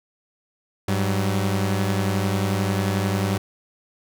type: tone pair together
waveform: sawtooth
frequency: 100.17 / 189.1 Hz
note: G2 / F#3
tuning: +38 / +38 cents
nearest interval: major seventh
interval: 1100 cents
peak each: -18 / -21 dBFS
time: 0.88-3.38 s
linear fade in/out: 5 ms
effects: none